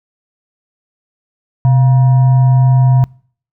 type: tone with frequency modulation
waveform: sine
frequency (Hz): 128.4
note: C3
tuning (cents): -32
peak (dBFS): -6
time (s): 1.65-3.04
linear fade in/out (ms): 0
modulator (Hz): 825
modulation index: 0.22
effects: noise-tail reverb RT60 0.5 s tail -25 dB re dry